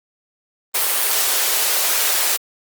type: high-pass noise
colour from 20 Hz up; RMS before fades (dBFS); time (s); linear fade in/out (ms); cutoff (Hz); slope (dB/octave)
white; -18; 0.74-2.37; 10; 400; 24
effects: Opus 32 kbps